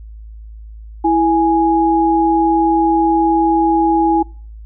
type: tone pair together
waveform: sine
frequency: 329.4 / 830.6 Hz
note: E4 / G#5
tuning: -1 / 0 cents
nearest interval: octave + major third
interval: 1601 cents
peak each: -13 dBFS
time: 1.04-4.23 s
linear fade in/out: 10 ms
effects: noise-tail reverb RT60 0.4 s tail -24 dB re dry + added 54 Hz sine -31 dBFS peak until 4.65 s